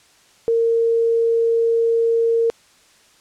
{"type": "tone", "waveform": "sine", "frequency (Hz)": 459.8, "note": "A#4", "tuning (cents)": -24, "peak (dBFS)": -14, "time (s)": [0.48, 2.5], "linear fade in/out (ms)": 0, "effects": ["white hiss -53 dBFS RMS until 3.2 s", "low-pass 8000 Hz 12 dB/octave"]}